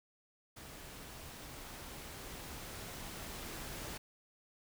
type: noise with level ramp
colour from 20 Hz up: pink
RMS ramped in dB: -51 to -44 dBFS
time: 0.56-3.98 s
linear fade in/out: 10 ms
effects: none